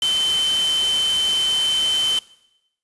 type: tone in noise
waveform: sine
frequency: 3073 Hz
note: G7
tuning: 35 cents flat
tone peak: -17 dBFS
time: 0.02-2.19 s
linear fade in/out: 2 ms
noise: white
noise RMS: -28 dBFS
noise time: 0.02-2.19 s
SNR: +8 dB
effects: noise-tail reverb RT60 0.9 s tail -20 dB re dry + resampled to 24000 Hz